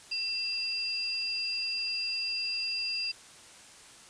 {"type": "tone pair together", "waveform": "sine", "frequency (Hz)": [2690, 4804], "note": ["E7", "D8"], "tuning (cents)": [34, 38], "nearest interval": "minor seventh", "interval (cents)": 1004, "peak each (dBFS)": [-36, -31], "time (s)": [0.11, 3.12], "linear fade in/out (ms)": 10, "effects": ["white hiss -52 dBFS RMS until 4.09 s", "resampled to 22050 Hz"]}